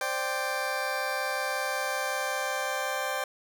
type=chord; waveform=20% pulse; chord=C suspended second; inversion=none; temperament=just; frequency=523.3 / 588.7 / 784.9 Hz; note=C5 / D5 / G5; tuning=0 / +4 / +2 cents; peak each=-29 / -29 / -28 dBFS; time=0.01-3.24 s; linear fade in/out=2 ms; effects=none